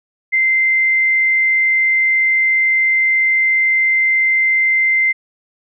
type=tone; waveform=sine; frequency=2081 Hz; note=C7; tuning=10 cents flat; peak=-11 dBFS; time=0.32-5.13 s; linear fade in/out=20 ms; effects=none